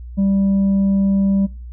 triangle tone with tanh clipping, 196 Hz, G3, in tune, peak -14 dBFS, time 0.17-1.47 s, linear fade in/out 20 ms, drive 8 dB, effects noise-tail reverb RT60 0.4 s tail -24 dB re dry + added 60 Hz sine -30 dBFS peak until 1.72 s

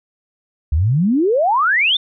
sine exponential sweep, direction up, 68.3 to 3661 Hz, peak -12 dBFS, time 0.72-1.97 s, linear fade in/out 5 ms, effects none

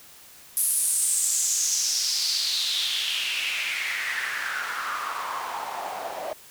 white noise with band-pass filter sweep, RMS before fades -27 dBFS, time 0.57-6.33 s, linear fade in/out 0 ms, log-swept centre 11000 to 630 Hz, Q 4.5, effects white hiss -49 dBFS RMS until 6.5 s

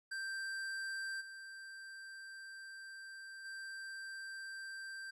square tone with level steps, 1571 Hz, G6, 3 cents sharp, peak -40 / -49 / -45 dBFS, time 0.11-5.11 s, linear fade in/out 10 ms, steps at 1.2 / 3.44 s, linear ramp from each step 20 ms, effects low-pass 9000 Hz 12 dB/octave

